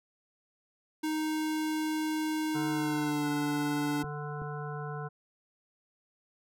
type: tone with pitch glide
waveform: square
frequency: 311.1 to 291.9 Hz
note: D#4 to D4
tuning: 0 to -10 cents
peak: -30 dBFS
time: 1.03-4.03 s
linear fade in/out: 10 ms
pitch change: -110 cents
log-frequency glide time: 2.67-3.29 s
type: harmonic tone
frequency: 147.7 Hz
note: D3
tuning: 10 cents sharp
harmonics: 1 / 3 / 5 / 7 / 9 / 10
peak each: -37 / -42 / -44 / -45 / -47 / -47 dBFS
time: 2.54-5.09 s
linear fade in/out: 20 ms
type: clicks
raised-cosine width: 3 ms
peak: -29 dBFS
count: 2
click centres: 4.042 / 4.419 s
effects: none